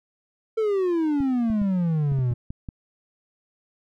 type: exponential sweep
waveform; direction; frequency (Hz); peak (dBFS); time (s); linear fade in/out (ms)
triangle; down; 452.5 to 117.5; -18; 0.57-2.34; 10
type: clicks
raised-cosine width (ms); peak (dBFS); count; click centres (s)
5; -21; 8; 1.205 / 1.501 / 1.617 / 2.119 / 2.189 / 2.315 / 2.505 / 2.688
effects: none